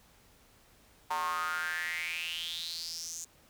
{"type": "tone with high-pass filter sweep", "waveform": "square", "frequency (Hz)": 83, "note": "E2", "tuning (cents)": 12, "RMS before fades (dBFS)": -36, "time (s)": [1.1, 3.25], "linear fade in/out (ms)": 10, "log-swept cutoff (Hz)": [920, 6900], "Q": 7, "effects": ["pink hiss -62 dBFS RMS until 3.49 s"]}